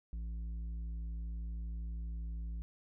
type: tone with tanh clipping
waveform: sine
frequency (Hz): 56.3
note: A1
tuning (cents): +40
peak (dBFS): -39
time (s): 0.13-2.62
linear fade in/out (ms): 0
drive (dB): 7
effects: none